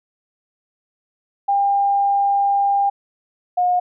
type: tone pair in turn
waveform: sine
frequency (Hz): 800 / 718.9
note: G5 / F5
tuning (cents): +35 / +50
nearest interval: major second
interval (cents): 185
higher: first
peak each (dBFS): -14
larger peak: neither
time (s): 1.48-2.9 / 3.57-3.8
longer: first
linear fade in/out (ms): 10
effects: none